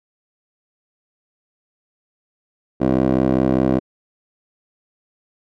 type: tone with band-pass filter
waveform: 15% pulse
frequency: 65 Hz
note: C2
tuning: 11 cents flat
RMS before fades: -17 dBFS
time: 2.8-3.8 s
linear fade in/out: 20 ms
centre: 390 Hz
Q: 2.4
effects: none